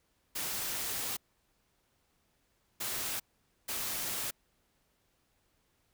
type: noise bursts at uneven times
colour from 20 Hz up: white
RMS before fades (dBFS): -36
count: 3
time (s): 0.35-1.17 / 2.8-3.2 / 3.68-4.31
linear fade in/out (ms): 10
effects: pink hiss -74 dBFS RMS until 5.93 s

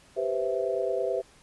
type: chord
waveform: sine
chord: C major seventh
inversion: second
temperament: equal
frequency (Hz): 392 / 493.9 / 523.3 / 659.3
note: G4 / B4 / C5 / E5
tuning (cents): 0 / 0 / 0 / 0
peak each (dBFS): -31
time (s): 0.16-1.22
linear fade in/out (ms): 20
effects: pink hiss -57 dBFS RMS until 1.42 s + resampled to 24000 Hz

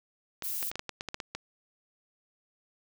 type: clicks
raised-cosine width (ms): 0.2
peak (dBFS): -18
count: 11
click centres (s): 0.423 / 0.628 / 0.715 / 0.756 / 0.794 / 0.893 / 1.009 / 1.087 / 1.144 / 1.202 / 1.35
type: noise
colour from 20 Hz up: violet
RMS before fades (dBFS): -34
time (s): 0.43-0.71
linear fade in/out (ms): 20
effects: none

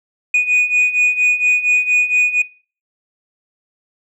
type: beating tone pair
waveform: sine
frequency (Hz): 2471 / 2475.3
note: D#7 / D#7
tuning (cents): -13 / -10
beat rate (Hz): 4.3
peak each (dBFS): -14 / -12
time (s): 0.34-2.42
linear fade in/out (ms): 5
effects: noise-tail reverb RT60 0.4 s tail -23 dB re dry + tanh soft clip ceiling -9 dBFS

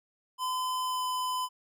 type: tone with pitch glide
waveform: square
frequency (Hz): 1018 to 1011.6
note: C6 to B5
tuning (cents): -48 to +41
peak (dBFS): -30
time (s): 0.38-1.49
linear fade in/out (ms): 50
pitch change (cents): -11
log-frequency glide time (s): 0.84-1.05
effects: none

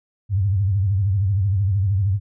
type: tone with vibrato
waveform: sine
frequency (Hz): 98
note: G2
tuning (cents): 0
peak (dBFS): -16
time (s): 0.29-2.2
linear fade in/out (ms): 50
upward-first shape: sine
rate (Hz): 13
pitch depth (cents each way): 130
effects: none

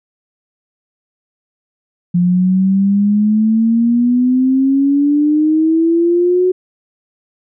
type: exponential sweep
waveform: sine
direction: up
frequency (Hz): 174.61 to 370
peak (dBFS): -9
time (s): 2.14-6.52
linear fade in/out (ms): 10
effects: none

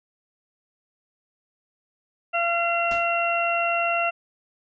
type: harmonic tone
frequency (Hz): 684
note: F5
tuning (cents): -36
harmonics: 1 / 2 / 3 / 4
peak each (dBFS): -24 / -27 / -34 / -25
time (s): 2.33-4.11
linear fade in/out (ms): 20
type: noise with exponential decay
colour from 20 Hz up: pink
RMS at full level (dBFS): -33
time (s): 2.91-3.13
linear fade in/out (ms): 2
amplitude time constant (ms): 46
effects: resampled to 16000 Hz

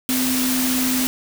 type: tone in noise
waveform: sine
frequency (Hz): 256.1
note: C4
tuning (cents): -37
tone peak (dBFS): -20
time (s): 0.09-1.07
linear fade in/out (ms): 0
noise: white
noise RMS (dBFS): -23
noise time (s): 0.09-1.07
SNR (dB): 0
effects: none

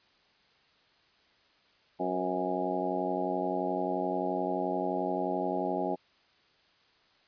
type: harmonic tone with a mistuned harmonic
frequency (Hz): 91.5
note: F#2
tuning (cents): -19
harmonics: 2 / 3 / 4 / 5 / 6 / 7 / 8 / 9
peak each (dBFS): -39 / -36 / -35 / -39 / -40 / -35 / -40 / -35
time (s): 1.99-5.96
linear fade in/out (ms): 20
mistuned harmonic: 5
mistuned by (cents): +57
effects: white hiss -65 dBFS RMS until 7.27 s + resampled to 11025 Hz

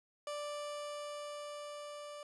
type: tone with level ramp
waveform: 30% pulse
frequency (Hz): 587.3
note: D5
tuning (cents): 0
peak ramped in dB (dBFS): -36 to -43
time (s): 0.27-2.23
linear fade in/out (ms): 2
effects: resampled to 24000 Hz

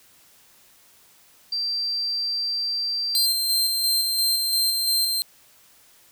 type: tone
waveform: sine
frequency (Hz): 4700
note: D8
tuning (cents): +1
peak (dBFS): -23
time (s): 1.52-3.26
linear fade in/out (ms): 5
type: tone with tremolo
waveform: sawtooth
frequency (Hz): 4149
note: C8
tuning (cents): -15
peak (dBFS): -16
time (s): 3.15-5.22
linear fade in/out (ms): 0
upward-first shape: square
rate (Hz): 2.9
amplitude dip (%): 30
effects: white hiss -55 dBFS RMS until 6.11 s

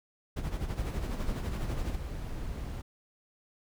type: noise with tremolo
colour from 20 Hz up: brown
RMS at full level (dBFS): -31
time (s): 0.36-1.96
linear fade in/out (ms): 10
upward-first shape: sine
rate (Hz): 12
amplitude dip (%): 65
type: noise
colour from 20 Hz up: brown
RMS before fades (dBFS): -37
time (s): 0.78-2.82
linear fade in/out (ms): 10
effects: none

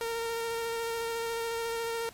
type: tone with vibrato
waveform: sawtooth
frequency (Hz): 460.4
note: A#4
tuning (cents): -22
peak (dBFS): -27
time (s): 0.01-2.09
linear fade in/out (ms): 0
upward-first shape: square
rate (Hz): 14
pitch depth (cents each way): 11
effects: pink hiss -53 dBFS RMS until 2.13 s + MP3 64 kbps

